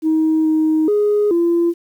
sine tone with pitch steps, 316.1 / 313.6 / 415.7 / 341 Hz, D#4 / D#4 / G#4 / F4, +27 / +14 / +2 / -41 cents, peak -11 dBFS, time 0.02-1.74 s, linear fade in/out 50 ms, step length 430 ms, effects tanh soft clip ceiling -9 dBFS + 8-bit

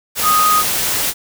sine tone in noise, 1244.5 Hz, D#6, in tune, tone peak -11 dBFS, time 0.22-0.64 s, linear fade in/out 50 ms, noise white, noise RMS -18 dBFS, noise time 0.15-1.14 s, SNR +4 dB, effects none

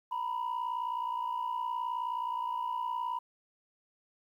sine tone pair together, 932.3 / 991.5 Hz, A#5 / B5, 0 / +7 cents, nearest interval minor second, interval 107 cents, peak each -34 / -32 dBFS, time 0.11-3.19 s, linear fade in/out 10 ms, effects tanh soft clip ceiling -28 dBFS + 11-bit

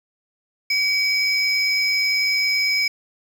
triangle tone pair together, 2273 / 5103 Hz, C#7 / D#8, +43 / +43 cents, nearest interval octave + major second, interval 1400 cents, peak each -18 / -20 dBFS, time 0.7-2.88 s, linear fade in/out 5 ms, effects 7-bit

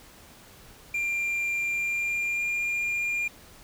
triangle tone with pitch glide, 2383 to 2405 Hz, D7 to D7, +25 to +41 cents, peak -24 dBFS, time 0.94-3.28 s, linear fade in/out 5 ms, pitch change +16 cents, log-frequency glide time 1.73-2.46 s, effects pink hiss -51 dBFS RMS until 3.63 s

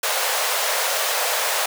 pink high-pass noise, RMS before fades -22 dBFS, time 0.03-1.66 s, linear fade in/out 5 ms, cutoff 490 Hz, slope 48 dB/octave, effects none

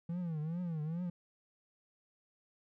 triangle tone with vibrato, 164.81 Hz, E3, in tune, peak -33 dBFS, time 0.09-1.1 s, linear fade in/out 5 ms, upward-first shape triangle, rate 2.4 Hz, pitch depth 180 cents each way, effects none

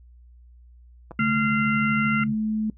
clicks, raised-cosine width 1 ms, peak -25 dBFS, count 2, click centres 1.11 / 1.116 s
sine tone with pitch glide, 220 to 216.3 Hz, A3 to A3, 0 to -29 cents, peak -22 dBFS, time 1.19-2.7 s, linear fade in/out 2 ms, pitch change -29 cents, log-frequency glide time 1.37-1.47 s
harmonic tone, 690 Hz, F5, 21 cents flat, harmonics 2 / 3 / 4, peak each -24 / -27 / -32 dBFS, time 1.19-2.24 s, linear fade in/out 5 ms
sine tone with tremolo, 141.5 Hz, C#3, 36 cents sharp, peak -26 dBFS, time 1.2-2.34 s, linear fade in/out 2 ms, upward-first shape triangle, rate 13 Hz, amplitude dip 60%
effects noise-tail reverb RT60 0.1 s tail -19 dB re dry + added 60 Hz sine -47 dBFS peak until 2.77 s

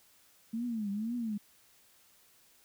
sine tone with vibrato, 220 Hz, A3, in tune, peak -32 dBFS, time 0.53-1.38 s, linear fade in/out 10 ms, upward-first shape triangle, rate 2 Hz, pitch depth 200 cents each way, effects white hiss -64 dBFS RMS until 2.64 s

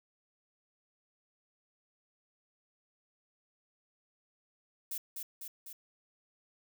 violet noise with echo, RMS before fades -38 dBFS, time 4.91-4.98 s, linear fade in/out 5 ms, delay 250 ms, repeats 3, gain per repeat -3 dB, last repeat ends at 5.73 s, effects none

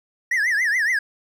triangle tone with vibrato, 1842 Hz, A#6, 21 cents flat, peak -16 dBFS, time 0.31-0.99 s, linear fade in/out 5 ms, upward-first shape triangle, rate 7.1 Hz, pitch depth 230 cents each way, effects none

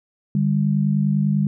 sine tone pair together, 149.5 / 199.56 Hz, D3 / G3, +31 / +31 cents, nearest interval perfect fourth, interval 500 cents, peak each -19 dBFS, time 0.35-1.47 s, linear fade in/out 2 ms, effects none

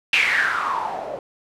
blue noise with low-pass filter sweep, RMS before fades -22 dBFS, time 0.13-1.19 s, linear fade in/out 2 ms, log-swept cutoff 2600 to 530 Hz, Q 7.9, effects none

